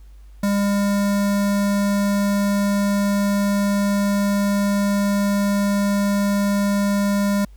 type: tone with notch filter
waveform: square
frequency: 201.5 Hz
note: G3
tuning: 48 cents sharp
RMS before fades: -19 dBFS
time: 0.43-7.45 s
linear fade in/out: 5 ms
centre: 2900 Hz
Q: 1.8
effects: added 50 Hz sine -40 dBFS peak until 7.56 s + pink hiss -61 dBFS RMS until 7.56 s